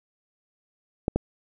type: clicks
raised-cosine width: 2 ms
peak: -9 dBFS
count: 2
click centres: 1.081 / 1.16 s
effects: none